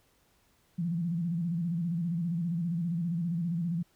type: tone with vibrato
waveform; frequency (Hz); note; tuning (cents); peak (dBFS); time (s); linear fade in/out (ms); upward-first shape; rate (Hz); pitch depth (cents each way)
sine; 169.9; F3; -47; -28; 0.78-3.83; 10; square; 15; 75
effects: pink hiss -68 dBFS RMS until 3.95 s